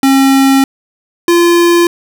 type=tone pair in turn; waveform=square; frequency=270 / 344.1 Hz; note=C#4 / F4; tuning=-45 / -26 cents; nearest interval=major third; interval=419 cents; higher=second; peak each=-6 dBFS; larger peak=neither; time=0.03-0.64 / 1.28-1.87 s; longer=first; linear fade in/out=2 ms; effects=none